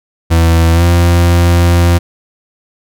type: tone with pitch glide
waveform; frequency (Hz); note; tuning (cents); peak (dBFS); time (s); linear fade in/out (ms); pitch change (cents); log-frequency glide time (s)
40% pulse; 82.9 to 86.32; E2 to F2; +10 to -20; -5; 0.3-1.99; 20; +70; 0.73-0.84
effects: none